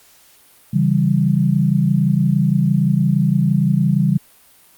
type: chord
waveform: sine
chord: C# diminished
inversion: none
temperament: equal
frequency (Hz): 138.59 / 164.81 / 196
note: C#3 / E3 / G3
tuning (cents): 0 / 0 / 0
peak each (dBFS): -17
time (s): 0.73-4.18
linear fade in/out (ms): 10
effects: white hiss -50 dBFS RMS until 4.77 s + Opus 48 kbps